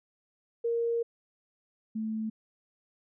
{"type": "tone pair in turn", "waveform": "sine", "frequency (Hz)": [466.2, 219.3], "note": ["A#4", "A3"], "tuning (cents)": [0, -6], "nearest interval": "octave + minor second", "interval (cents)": 1306, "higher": "first", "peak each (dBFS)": [-26, -30], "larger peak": "first", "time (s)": [[0.64, 1.03], [1.95, 2.3]], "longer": "first", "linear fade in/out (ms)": 10, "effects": []}